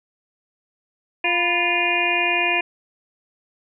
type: harmonic tone with a mistuned harmonic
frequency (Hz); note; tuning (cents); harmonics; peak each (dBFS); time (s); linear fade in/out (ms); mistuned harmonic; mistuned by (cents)
349.2; F4; 0; 1 / 2 / 3 / 5 / 6 / 7 / 8; -28 / -26 / -29 / -28 / -28 / -20 / -27; 1.24-2.61; 5; 3; -100
effects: none